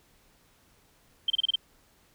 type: tone bursts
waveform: sine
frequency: 3136 Hz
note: G7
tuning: in tune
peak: -21 dBFS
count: 6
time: 1.28-1.557 s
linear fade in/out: 5 ms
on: 22 ms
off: 29 ms
effects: pink hiss -63 dBFS RMS until 2.14 s